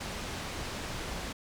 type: low-pass noise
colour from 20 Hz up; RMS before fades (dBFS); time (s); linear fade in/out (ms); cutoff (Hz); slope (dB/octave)
pink; -38; 0-1.33; 10; 6800; 12
effects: none